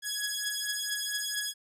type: beating tone pair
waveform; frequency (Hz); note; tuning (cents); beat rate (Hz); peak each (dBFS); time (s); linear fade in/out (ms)
10% pulse; 1671 / 1675.4; G#6 / G#6; +10 / +15; 4.4; -25; 0.02-1.54; 50
effects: none